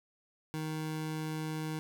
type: tone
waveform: 25% pulse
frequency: 156.4 Hz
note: D#3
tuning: 9 cents sharp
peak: -31 dBFS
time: 0.54-1.79 s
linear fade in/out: 0 ms
effects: none